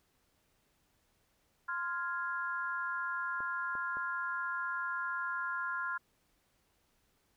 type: chord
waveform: sine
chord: F minor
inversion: second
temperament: equal with one note detuned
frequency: 1041.7 / 1396.9 / 1661.2 Hz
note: C6 / F6 / Ab6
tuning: -8 / 0 / 0 cents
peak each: -39 / -36 / -41 dBFS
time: 1.68-5.98 s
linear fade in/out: 10 ms
type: clicks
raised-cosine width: 1 ms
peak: -34 dBFS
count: 3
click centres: 3.405 / 3.753 / 3.97 s
effects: pink hiss -74 dBFS RMS until 7.36 s